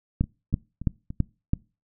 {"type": "two click trains", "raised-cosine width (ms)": 5, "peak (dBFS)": [-22, -9], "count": [4, 5], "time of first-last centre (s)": [[0.24, 1.105], [0.21, 1.535]], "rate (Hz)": [3.47, 3.02], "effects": ["noise-tail reverb RT60 0.3 s tail -24 dB re dry"]}